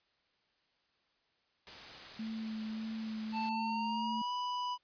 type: noise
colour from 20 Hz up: white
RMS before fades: -48 dBFS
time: 1.67-3.49 s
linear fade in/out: 0 ms
type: tone with vibrato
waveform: sine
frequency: 220 Hz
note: A3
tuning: in tune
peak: -37 dBFS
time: 2.19-4.22 s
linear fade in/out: 5 ms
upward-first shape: sine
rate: 1.7 Hz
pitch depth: 16 cents each way
type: tone with pitch glide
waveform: square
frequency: 885 to 987.7 Hz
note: A5 to B5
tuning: +10 to 0 cents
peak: -35 dBFS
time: 3.32-4.78 s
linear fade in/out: 50 ms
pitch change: +190 cents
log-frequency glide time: 3.49-4.32 s
effects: white hiss -75 dBFS RMS until 4.83 s + resampled to 11025 Hz